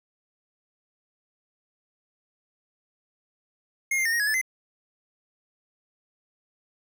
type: tone with pitch steps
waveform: square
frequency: 2142 / 2102 / 1826 / 1872 / 1674 / 1741 / 2056 Hz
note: C7 / C7 / A#6 / A#6 / G#6 / A6 / C7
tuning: +40 / +7 / -36 / +7 / +13 / -19 / -31 cents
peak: -23 dBFS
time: 3.91-4.414 s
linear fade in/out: 5 ms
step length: 72 ms
effects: none